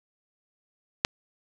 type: click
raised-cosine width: 0.2 ms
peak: -3 dBFS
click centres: 1.049 s
effects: none